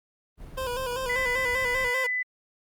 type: noise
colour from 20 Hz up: brown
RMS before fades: -41 dBFS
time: 0.37-1.91 s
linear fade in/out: 50 ms
type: tone with vibrato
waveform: 25% pulse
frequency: 505 Hz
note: B4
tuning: 39 cents sharp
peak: -25 dBFS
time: 0.57-2.07 s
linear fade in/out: 10 ms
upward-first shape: square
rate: 5.1 Hz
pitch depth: 61 cents each way
type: tone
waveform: sine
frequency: 2000 Hz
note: B6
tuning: 21 cents sharp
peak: -25 dBFS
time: 1.09-2.23 s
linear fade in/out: 10 ms
effects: Opus 32 kbps